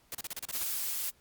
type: noise bursts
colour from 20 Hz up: white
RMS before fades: -38 dBFS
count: 9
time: 0.12-0.636 s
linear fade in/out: 2 ms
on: 28 ms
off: 33 ms
type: noise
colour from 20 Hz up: blue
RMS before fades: -34 dBFS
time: 0.52-1.11 s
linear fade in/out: 20 ms
effects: pink hiss -66 dBFS RMS until 1.2 s + Opus 48 kbps